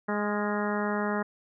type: harmonic tone with a mistuned harmonic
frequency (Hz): 207.7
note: G#3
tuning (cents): 0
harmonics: 1 / 2 / 3 / 4 / 5 / 6 / 7 / 8 / 9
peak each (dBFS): -30 / -33 / -35 / -36 / -37 / -38 / -38 / -39 / -40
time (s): 0.08-1.23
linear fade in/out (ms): 10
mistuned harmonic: 7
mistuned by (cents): -36
effects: none